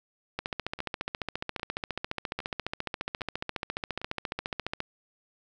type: two click trains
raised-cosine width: 0.3 ms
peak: -15 / -24 dBFS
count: 65 / 5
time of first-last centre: 0.39-4.804 / 0.79-4.016 s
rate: 14.5 / 1.24 Hz
effects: none